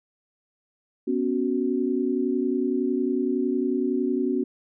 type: chord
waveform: sine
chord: B suspended second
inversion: none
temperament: just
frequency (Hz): 246.9 / 277.8 / 370.4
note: B3 / C#4 / F#4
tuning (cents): 0 / +4 / +2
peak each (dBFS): -26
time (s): 1.07-4.44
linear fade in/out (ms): 10
effects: none